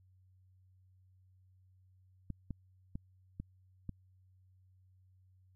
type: clicks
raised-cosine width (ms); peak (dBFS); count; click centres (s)
5; -28; 5; 2.303 / 2.507 / 2.955 / 3.4 / 3.893
effects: added 93 Hz sine -63 dBFS peak until 5.55 s